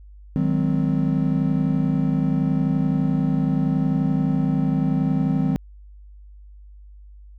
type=chord; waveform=triangle; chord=Ab dominant seventh; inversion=second; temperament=just; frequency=155.74 / 186.89 / 207.7 / 259.6 Hz; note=Eb3 / Gb3 / Ab3 / C4; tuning=+2 / +18 / 0 / -13 cents; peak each=-20 / -22 / -26 / -21 dBFS; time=0.36-5.56 s; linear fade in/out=0 ms; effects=added 50 Hz sine -41 dBFS peak until 7.38 s